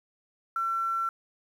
sine tone with quantisation, 1350 Hz, E6, 41 cents sharp, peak -26 dBFS, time 0.56-1.09 s, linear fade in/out 2 ms, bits 9, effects none

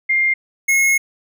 sine / square tone pair in turn, 2112 / 2168 Hz, C7 / C#7, +16 / -39 cents, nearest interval unison, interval 45 cents, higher second, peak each -13 dBFS, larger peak neither, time 0.09-0.34 / 0.68-0.98 s, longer second, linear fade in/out 10 ms, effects none

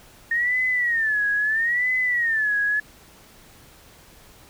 sine tone with vibrato, 1833 Hz, A#6, 30 cents flat, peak -19 dBFS, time 0.31-2.8 s, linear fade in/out 5 ms, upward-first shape sine, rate 0.76 Hz, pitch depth 170 cents each way, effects pink hiss -50 dBFS RMS until 4.49 s

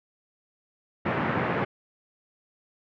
pink band-pass noise, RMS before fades -27 dBFS, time 1.05-1.65 s, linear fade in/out 10 ms, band 120 to 2100 Hz, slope 24 dB/octave, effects none

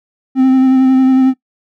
triangle tone with vibrato, 261.6 Hz, C4, in tune, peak -4 dBFS, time 0.35-1.34 s, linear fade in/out 50 ms, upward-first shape sine, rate 11 Hz, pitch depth 18 cents each way, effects noise-tail reverb RT60 0.1 s tail -18 dB re dry

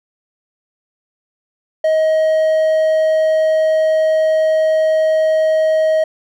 triangle tone, 631 Hz, D#5, 24 cents sharp, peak -9 dBFS, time 1.84-6.04 s, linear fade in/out 5 ms, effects none

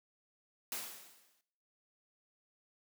white noise with exponential decay, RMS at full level -38 dBFS, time 0.72-1.41 s, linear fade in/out 1 ms, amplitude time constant 150 ms, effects noise-tail reverb RT60 0.7 s tail -17 dB re dry + high-pass 200 Hz 12 dB/octave

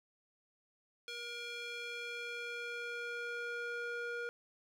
square tone with band-pass filter sweep, 475.5 Hz, A#4, 34 cents sharp, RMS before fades -42 dBFS, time 1.08-4.29 s, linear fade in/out 0 ms, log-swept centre 3300 to 1200 Hz, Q 1.5, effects none

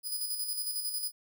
5% pulse tone with tremolo, 4978 Hz, D#8, in tune, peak -24 dBFS, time 0.03-1.12 s, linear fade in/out 50 ms, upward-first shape square, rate 11 Hz, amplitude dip 45%, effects none

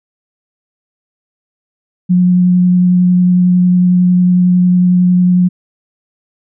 sine tone with vibrato, 180 Hz, F#3, 47 cents flat, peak -6 dBFS, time 2.09-5.49 s, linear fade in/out 20 ms, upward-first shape triangle, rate 11 Hz, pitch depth 12 cents each way, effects none

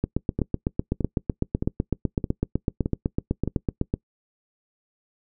two click trains, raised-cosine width 3 ms, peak -9 / -12 dBFS, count 32 / 6, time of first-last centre 0.04-3.939 / 0.39-3.476 s, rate 7.95 / 1.62 Hz, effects noise-tail reverb RT60 0.1 s tail -23 dB re dry

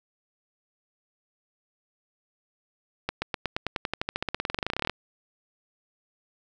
accelerating click train, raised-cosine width 0.3 ms, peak -11 dBFS, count 30, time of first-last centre 3.09-4.897 s, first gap 130 ms, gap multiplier 0.94, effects none

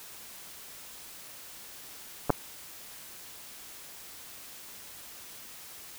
clicks, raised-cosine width 1 ms, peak -13 / -7 dBFS, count 2, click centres 2.296 / 2.303 s, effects white hiss -47 dBFS RMS until 5.98 s

